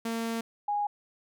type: tone pair in turn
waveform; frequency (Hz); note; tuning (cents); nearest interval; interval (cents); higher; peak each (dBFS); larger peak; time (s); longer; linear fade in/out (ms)
sawtooth / sine; 228.4 / 824.1; A#3 / G#5; -35 / -14; octave + minor seventh; 2221; second; -26; neither; 0.05-0.41 / 0.68-0.87; first; 5
effects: none